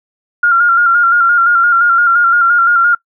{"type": "tone with vibrato", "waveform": "sine", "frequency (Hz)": 1396.9, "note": "F6", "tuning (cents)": 0, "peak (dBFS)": -6, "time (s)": [0.43, 2.95], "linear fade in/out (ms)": 5, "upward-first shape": "square", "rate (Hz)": 5.8, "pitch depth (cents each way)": 34, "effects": ["noise-tail reverb RT60 0.1 s tail -23 dB re dry"]}